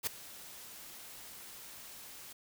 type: noise with ADSR envelope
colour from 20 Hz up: white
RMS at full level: -31 dBFS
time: 0.03-2.33 s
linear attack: 39 ms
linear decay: 5 ms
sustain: -19 dB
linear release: 7 ms
effects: none